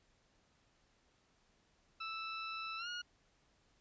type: tone with pitch glide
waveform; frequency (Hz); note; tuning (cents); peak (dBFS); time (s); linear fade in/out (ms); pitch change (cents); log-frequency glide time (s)
20% pulse; 1318.5 to 1437.8; E6 to F6; 0 to +50; -36; 2-3.02; 10; +150; 2.77-2.88
effects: pink hiss -73 dBFS RMS until 3.8 s + resampled to 16000 Hz